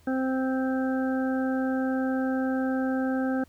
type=harmonic tone; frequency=261.6 Hz; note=C4; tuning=in tune; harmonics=1 / 2 / 3 / 5 / 6; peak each=-25 / -32 / -36 / -42 / -37 dBFS; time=0.07-3.44 s; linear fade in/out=5 ms; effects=added 80 Hz sine -57 dBFS peak until 3.48 s + pink hiss -62 dBFS RMS until 3.48 s